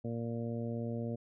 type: harmonic tone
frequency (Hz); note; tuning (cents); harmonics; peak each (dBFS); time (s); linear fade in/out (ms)
116.54; A#2; 0; 1 / 2 / 3 / 4 / 5 / 6; -38 / -38 / -47 / -43 / -45 / -54; 0.04-1.16; 10
effects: none